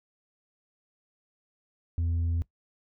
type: tone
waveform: sine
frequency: 84 Hz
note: E2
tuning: 33 cents sharp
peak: -22 dBFS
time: 1.98-2.42 s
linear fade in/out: 0 ms
effects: noise-tail reverb RT60 0.1 s tail -21 dB re dry + tanh soft clip ceiling -24 dBFS